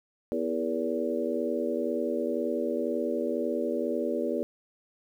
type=harmonic tone with a mistuned harmonic; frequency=82 Hz; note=E2; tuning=9 cents flat; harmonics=3 / 4 / 5 / 6 / 7; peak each=-33 / -33 / -33 / -33 / -33 dBFS; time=0.32-4.43 s; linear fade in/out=0 ms; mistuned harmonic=6; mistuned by=-42 cents; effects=10-bit